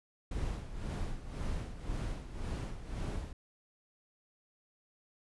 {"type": "noise with tremolo", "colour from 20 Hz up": "brown", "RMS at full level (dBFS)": -35, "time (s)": [0.31, 3.33], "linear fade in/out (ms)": 5, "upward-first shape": "sine", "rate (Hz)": 1.9, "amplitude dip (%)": 70, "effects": ["resampled to 24000 Hz"]}